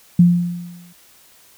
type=tone with exponential decay; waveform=sine; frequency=174.61 Hz; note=F3; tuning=in tune; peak=-5 dBFS; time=0.19-0.93 s; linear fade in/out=5 ms; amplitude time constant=160 ms; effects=white hiss -50 dBFS RMS until 1.57 s